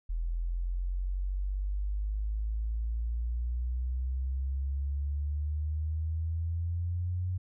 sine exponential sweep, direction up, 41.2 to 91.9 Hz, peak -29 dBFS, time 0.09-7.38 s, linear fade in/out 10 ms, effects none

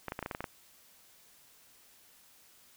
clicks, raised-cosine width 0.5 ms, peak -21 dBFS, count 9, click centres 0.083 / 0.121 / 0.191 / 0.227 / 0.261 / 0.312 / 0.349 / 0.406 / 0.442 s, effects white hiss -61 dBFS RMS until 2.76 s

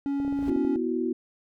triangle tone, 280 Hz, C#4, 18 cents sharp, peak -23 dBFS, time 0.06-0.76 s, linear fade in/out 0 ms
brown noise with exponential growth, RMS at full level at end -36 dBFS, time 0.1-0.5 s, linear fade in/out 2 ms, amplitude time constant 85 ms
clicks, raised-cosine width 2 ms, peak -26 dBFS, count 10, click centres 0.201 / 0.249 / 0.279 / 0.326 / 0.39 / 0.427 / 0.481 / 0.516 / 0.563 / 0.649 s
sine chord, B suspended fourth, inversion none, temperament just, 246.9 / 329.3 / 370.4 Hz, B3 / E4 / F#4, 0 / -2 / +2 cents, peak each -29 dBFS, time 0.48-1.13 s, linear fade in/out 5 ms
effects none

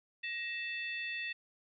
harmonic tone with a mistuned harmonic, 880 Hz, A5, in tune, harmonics 2 / 3 / 4 / 5, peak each -40 / -39 / -47 / -53 dBFS, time 0.23-1.33 s, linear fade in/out 10 ms, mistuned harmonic 2, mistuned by +120 cents, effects none

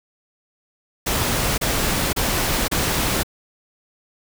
pink noise bursts, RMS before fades -21 dBFS, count 4, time 1.06-3.233 s, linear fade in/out 10 ms, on 520 ms, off 31 ms, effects none

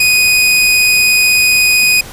sawtooth tone, 2489 Hz, D#7, in tune, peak -4 dBFS, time 0-2.01 s, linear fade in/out 5 ms, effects pink hiss -31 dBFS RMS until 2.12 s + resampled to 32000 Hz

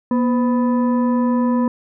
sine tone with frequency modulation, 240.5 Hz, B3, 46 cents flat, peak -14 dBFS, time 0.11-1.68 s, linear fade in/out 2 ms, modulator 751 Hz, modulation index 0.6, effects none

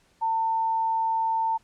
sine tone, 900 Hz, A5, 39 cents sharp, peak -22 dBFS, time 0.21-1.58 s, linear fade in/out 20 ms, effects pink hiss -63 dBFS RMS until 1.63 s + low-pass 9000 Hz 12 dB/octave

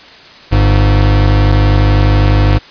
square tone pair together, 50.01 / 102 Hz, G1 / G#2, +35 / -31 cents, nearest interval octave, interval 1234 cents, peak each -10 dBFS, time 0.51-2.59 s, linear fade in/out 20 ms, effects white hiss -36 dBFS RMS until 2.7 s + resampled to 11025 Hz

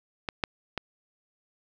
clicks, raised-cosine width 0.3 ms, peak -14 / -9 / -14 dBFS, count 3, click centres 0.288 / 0.438 / 0.777 s, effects none

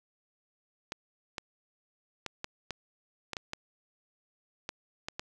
clicks, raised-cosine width 0.2 ms, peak -18 dBFS, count 11, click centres 0.921 / 1.382 / 2.263 / 2.444 / 2.707 / 3.333 / 3.368 / 3.534 / 4.691 / 5.085 / 5.195 s, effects none

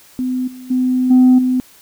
sine tone with level steps, 254.3 Hz, C4, 49 cents flat, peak -16 / -31 / -12 / -4 / -12 dBFS, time 0.19-1.6 s, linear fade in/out 0 ms, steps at 0.47 / 0.7 / 1.1 / 1.38 s, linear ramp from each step 10 ms, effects tanh soft clip ceiling -4 dBFS + white hiss -46 dBFS RMS until 1.81 s

